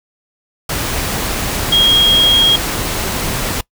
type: tone in noise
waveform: sine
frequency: 3263 Hz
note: G#7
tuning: 31 cents flat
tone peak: -8 dBFS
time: 1.72-2.56 s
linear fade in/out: 5 ms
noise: pink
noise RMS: -19 dBFS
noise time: 0.69-3.61 s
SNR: +8 dB
effects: noise-tail reverb RT60 0.1 s tail -23 dB re dry